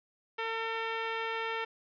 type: tone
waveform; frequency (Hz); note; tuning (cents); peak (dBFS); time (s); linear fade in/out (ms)
10% pulse; 451.7; A4; +45; -24; 0.38-1.65; 10
effects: resampled to 11025 Hz + 10-bit